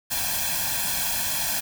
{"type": "noise with comb filter", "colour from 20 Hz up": "white", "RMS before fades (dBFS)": -26, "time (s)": [0.1, 1.61], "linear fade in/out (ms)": 20, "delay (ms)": 1.2, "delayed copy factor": 0.95, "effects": []}